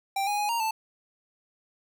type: tone with pitch steps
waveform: square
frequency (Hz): 785 / 825 / 831 / 932 / 882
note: G5 / G#5 / G#5 / A#5 / A5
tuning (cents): +2 / -12 / +1 / -1 / +4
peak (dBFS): -26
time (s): 0.16-0.71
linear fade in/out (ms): 5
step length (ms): 110
effects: none